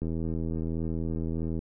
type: click train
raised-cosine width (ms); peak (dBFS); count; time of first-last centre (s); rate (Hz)
3; -20; 129; 0.02-1.591; 81.5
effects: none